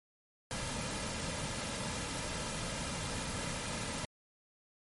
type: noise with comb filter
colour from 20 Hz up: pink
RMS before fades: -38 dBFS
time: 0.51-4.05 s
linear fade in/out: 0 ms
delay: 2.7 ms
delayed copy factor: -0.5
effects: MP3 48 kbps